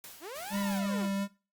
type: noise with exponential decay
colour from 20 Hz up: white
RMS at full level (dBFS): -45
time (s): 0.04-0.78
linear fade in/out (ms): 1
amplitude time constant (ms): 160
type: linear two-way sweep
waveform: sawtooth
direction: up then down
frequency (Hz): 277.2 to 1017 to 277.2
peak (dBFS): -36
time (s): 0.2-1.09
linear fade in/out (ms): 50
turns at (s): 0.59
type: noise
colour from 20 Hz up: white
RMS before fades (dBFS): -46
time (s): 0.34-0.8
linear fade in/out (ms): 20
type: tone with vibrato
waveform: square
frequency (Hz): 198.8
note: G3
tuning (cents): +25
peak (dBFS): -31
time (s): 0.5-1.28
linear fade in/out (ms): 50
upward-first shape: sine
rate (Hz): 2.8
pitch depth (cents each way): 19
effects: noise-tail reverb RT60 0.3 s tail -17 dB re dry + Opus 48 kbps